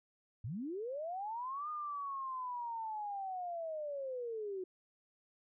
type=linear two-way sweep; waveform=sine; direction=up then down; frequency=92.5 to 1228 to 362.1 Hz; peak=-38 dBFS; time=0.44-4.64 s; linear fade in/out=5 ms; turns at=1.69 s; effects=none